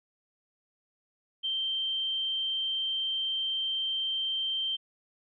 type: tone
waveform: sine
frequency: 3136 Hz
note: G7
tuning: in tune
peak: -28 dBFS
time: 1.43-4.77 s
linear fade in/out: 20 ms
effects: none